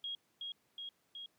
sine tone with echo, 3278 Hz, G#7, 23 cents flat, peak -38 dBFS, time 0.04-0.15 s, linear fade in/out 2 ms, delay 370 ms, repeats 3, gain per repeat -2 dB, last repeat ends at 1.26 s, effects pink hiss -75 dBFS RMS until 1.38 s + high-pass 150 Hz 12 dB/octave

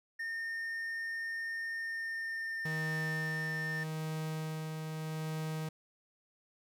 triangle tone with pitch glide, 1824 to 1801 Hz, A#6 to A6, -38 to +40 cents, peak -34 dBFS, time 0.19-3.84 s, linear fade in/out 10 ms, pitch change -22 cents, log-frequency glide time 1.72-2.92 s
45% pulse tone with tremolo, 157.3 Hz, D#3, 19 cents sharp, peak -35 dBFS, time 2.65-5.69 s, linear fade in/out 5 ms, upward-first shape sine, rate 0.81 Hz, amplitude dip 30%
effects none

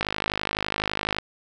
click train, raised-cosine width 0.3 ms, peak -8 dBFS, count 62, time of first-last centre 0.01-1.185 s, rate 51.9 Hz, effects none

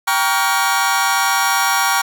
sawtooth chord, G half-diminished seventh, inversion none, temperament just, 784 / 940.8 / 1128.9 / 1411.2 Hz, G5 / Bb5 / Db6 / F6, 0 / +16 / +31 / +18 cents, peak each -16 dBFS, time 0.07-2.02 s, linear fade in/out 10 ms, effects none

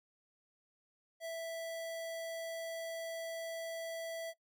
square tone, 659.3 Hz, E5, in tune, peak -40 dBFS, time 1.2-4.34 s, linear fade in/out 50 ms, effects noise-tail reverb RT60 0.1 s tail -23 dB re dry

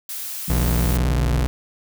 blue noise, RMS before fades -30 dBFS, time 0.09-0.97 s, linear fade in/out 2 ms
sine tone with pitch glide, 169.6 to 148.5 Hz, E3 to D3, +50 to +20 cents, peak -24 dBFS, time 0.48-1.45 s, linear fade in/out 2 ms, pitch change -230 cents, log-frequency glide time 1.01-1.15 s
35% pulse tone with vibrato, 61.3 Hz, B1, 12 cents flat, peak -16 dBFS, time 0.5-1.47 s, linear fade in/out 0 ms, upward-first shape square, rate 18 Hz, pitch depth 170 cents each way
effects none

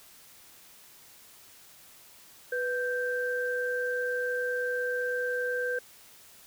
sine tone pair together, 493.9 / 1568 Hz, B4 / G6, 0 / 0 cents, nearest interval octave + minor sixth, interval 2000 cents, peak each -30 / -31 dBFS, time 2.52-5.79 s, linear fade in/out 5 ms, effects white hiss -54 dBFS RMS until 6.46 s

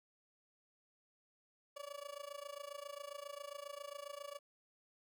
30% pulse tone with amplitude modulation, 573 Hz, D5, 43 cents flat, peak -40 dBFS, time 1.76-4.39 s, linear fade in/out 10 ms, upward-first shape sine, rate 27.4 Hz, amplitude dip 90%, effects none

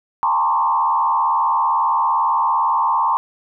sine tone with frequency modulation, 987.8 Hz, B5, in tune, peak -14 dBFS, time 0.23-3.17 s, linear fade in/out 0 ms, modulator 77.7 Hz, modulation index 1.7, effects none

